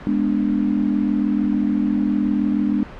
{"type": "chord", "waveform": "sine", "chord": "G# diminished", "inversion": "none", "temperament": "equal", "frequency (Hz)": [207.7, 246.9, 293.7], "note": ["G#3", "B3", "D4"], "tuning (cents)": [0, 0, 0], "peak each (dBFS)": [-20, -22, -21], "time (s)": [0.07, 2.83], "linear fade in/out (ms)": 0, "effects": ["pink hiss -37 dBFS RMS until 2.99 s", "low-pass 2000 Hz 12 dB/octave"]}